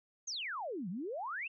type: exponential two-way sweep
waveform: sine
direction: down then up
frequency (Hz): 6750 to 164.7 to 2820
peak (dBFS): -37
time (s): 0.27-1.48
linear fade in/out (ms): 10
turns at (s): 0.89
effects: none